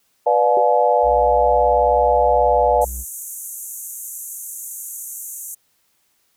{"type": "chord", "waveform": "sine", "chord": "B diminished seventh", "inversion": "none", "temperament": "just", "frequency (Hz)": [493.9, 592.7, 711.2, 853.4], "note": ["B4", "D5", "F5", "Ab5"], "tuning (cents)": [0, 16, 31, 47], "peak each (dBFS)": -18, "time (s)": [0.26, 2.85], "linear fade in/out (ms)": 10}
{"type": "tone with exponential decay", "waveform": "sine", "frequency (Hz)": 392, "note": "G4", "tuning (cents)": 0, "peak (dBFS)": -19, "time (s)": [0.57, 0.69], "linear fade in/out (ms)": 1, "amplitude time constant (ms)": 24}
{"type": "tone with pitch glide", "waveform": "triangle", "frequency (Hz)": [61, 62.61], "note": ["B1", "B1"], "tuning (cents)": [-21, 24], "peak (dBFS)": -25, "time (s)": [1.02, 3.05], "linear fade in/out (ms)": 50, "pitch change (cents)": 45, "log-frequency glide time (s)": [1.47, 1.64]}
{"type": "band-pass noise", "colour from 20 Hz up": "white", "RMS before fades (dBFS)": -32, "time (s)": [2.81, 5.55], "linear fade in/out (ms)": 10, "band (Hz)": [6300, 14000], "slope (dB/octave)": 96}
{"effects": ["white hiss -64 dBFS RMS until 6.36 s"]}